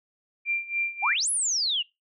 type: tone with tremolo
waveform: sine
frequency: 2372 Hz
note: D7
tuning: 17 cents sharp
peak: -22 dBFS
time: 0.45-1.17 s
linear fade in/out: 50 ms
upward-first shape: sine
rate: 3.5 Hz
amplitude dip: 85%
type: exponential two-way sweep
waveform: sine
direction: up then down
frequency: 698.5 to 11000 to 2721 Hz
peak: -23 dBFS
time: 1.02-1.83 s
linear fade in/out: 20 ms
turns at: 1.3 s
effects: noise-tail reverb RT60 0.2 s tail -21 dB re dry